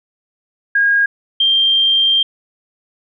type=tone pair in turn; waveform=sine; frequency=1631 / 3175 Hz; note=G#6 / G7; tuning=-32 / +21 cents; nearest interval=octave; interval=1153 cents; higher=second; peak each=-10 dBFS; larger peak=neither; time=0.75-1.06 / 1.4-2.23 s; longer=second; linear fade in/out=5 ms; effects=none